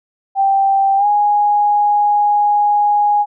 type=tone with pitch glide; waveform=sine; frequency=784 to 827.3 Hz; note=G5 to G#5; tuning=0 to -7 cents; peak=-10 dBFS; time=0.35-3.26 s; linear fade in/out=50 ms; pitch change=+93 cents; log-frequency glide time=0.97-1.06 s; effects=none